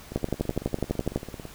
two click trains, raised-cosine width 2 ms, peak -11 / -23 dBFS, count 13 / 25, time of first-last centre 0.16-1.16 / 0.12-1.453 s, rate 12 / 18 Hz, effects pink hiss -47 dBFS RMS until 1.54 s

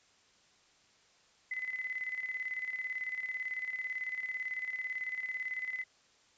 sine tone with tremolo, 2023 Hz, B6, 41 cents sharp, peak -33 dBFS, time 1.51-5.84 s, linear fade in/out 5 ms, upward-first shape square, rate 18 Hz, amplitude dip 60%, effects white hiss -66 dBFS RMS until 6.37 s + resampled to 16000 Hz

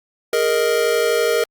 square chord, Ab suspended second, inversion none, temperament just, 415.3 / 467.2 / 623 Hz, Ab4 / Bb4 / Eb5, 0 / +4 / +2 cents, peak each -23 / -18 / -23 dBFS, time 0.33-1.44 s, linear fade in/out 2 ms, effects Opus 48 kbps

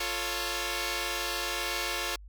5% pulse chord, F augmented, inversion none, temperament equal with one note detuned, 349.2 / 443.3 / 554.4 Hz, F4 / A4 / C#5, 0 / +13 / 0 cents, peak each -23 / -24 / -23 dBFS, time 0-2.16 s, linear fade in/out 5 ms, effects added 50 Hz sine -45 dBFS peak until 2.28 s

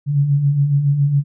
sine beating tone pair, 136.4 / 143.6 Hz, C#3 / D3, -28 / -39 cents, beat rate 7.2 Hz, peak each -22 / -13 dBFS, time 0.06-1.24 s, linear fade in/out 50 ms, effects none

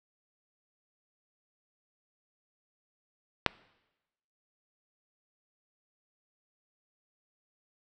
click, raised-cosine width 0.3 ms, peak -5 dBFS, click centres 3.463 s, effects noise-tail reverb RT60 1.0 s tail -23 dB re dry

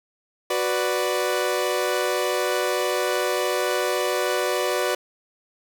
sawtooth chord, B minor, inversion second, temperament equal, 370 / 493.9 / 587.3 Hz, F#4 / B4 / D5, 0 / 0 / 0 cents, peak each -22 dBFS, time 0.5-4.95 s, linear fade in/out 5 ms, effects none

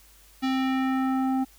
square tone with low-pass filter sweep, 263.1 Hz, C4, 10 cents sharp, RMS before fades -25 dBFS, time 0.42-1.45 s, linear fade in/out 20 ms, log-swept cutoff 4200 to 760 Hz, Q 1.3, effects added 50 Hz sine -56 dBFS peak until 1.58 s + white hiss -56 dBFS RMS until 1.58 s

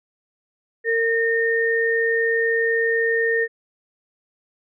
sine tone pair together, 458 / 1832 Hz, A#4 / A#6, -31 / -31 cents, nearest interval 2 octaves, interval 2400 cents, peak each -20 dBFS, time 0.84-3.48 s, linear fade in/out 50 ms, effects none

